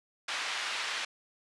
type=band-pass noise; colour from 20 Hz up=pink; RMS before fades=-35 dBFS; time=0.28-1.05 s; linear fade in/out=5 ms; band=1400 to 4200 Hz; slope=12 dB/octave; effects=resampled to 24000 Hz